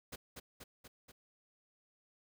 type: noise with echo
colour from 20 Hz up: pink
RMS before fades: -45 dBFS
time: 0.12-0.16 s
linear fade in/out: 10 ms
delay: 240 ms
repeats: 4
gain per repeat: -3 dB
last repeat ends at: 1.12 s
effects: none